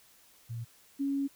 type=tone pair in turn; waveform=sine; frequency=116.54 / 277.5 Hz; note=A#2 / C#4; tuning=0 / +2 cents; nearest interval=octave + minor third; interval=1502 cents; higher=second; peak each=-35 / -28 dBFS; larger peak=second; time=0.49-0.65 / 0.99-1.28 s; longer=second; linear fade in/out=20 ms; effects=white hiss -61 dBFS RMS until 1.35 s